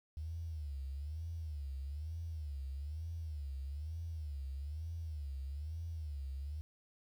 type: tone with vibrato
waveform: sine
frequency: 75 Hz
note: D2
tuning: 37 cents sharp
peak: -39 dBFS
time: 0.17-6.61 s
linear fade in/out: 0 ms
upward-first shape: sine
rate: 1.1 Hz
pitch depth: 180 cents each way
effects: 11-bit